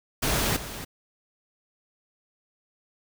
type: noise with echo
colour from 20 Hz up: pink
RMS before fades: -25 dBFS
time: 0.22-0.57 s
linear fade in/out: 10 ms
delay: 280 ms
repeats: 1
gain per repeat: -12 dB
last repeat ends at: 0.85 s
effects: none